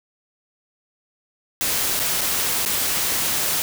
white noise with dropouts, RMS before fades -22 dBFS, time 1.61-3.62 s, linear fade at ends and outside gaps 0 ms, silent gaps 1.993-1.998 / 2.209-2.214 / 2.651-2.66 s, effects none

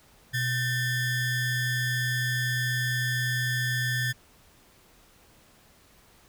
square ring-modulated tone, 830.6 Hz, G#5, in tune, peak -23 dBFS, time 0.33-4.13 s, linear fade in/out 20 ms, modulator 955 Hz, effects pink hiss -58 dBFS RMS until 6.28 s

